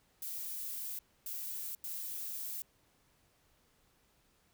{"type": "noise bursts at uneven times", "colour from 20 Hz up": "violet", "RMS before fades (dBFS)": -41, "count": 3, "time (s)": [[0.22, 0.99], [1.26, 1.75], [1.84, 2.62]], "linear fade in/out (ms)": 2, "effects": ["pink hiss -71 dBFS RMS until 4.53 s"]}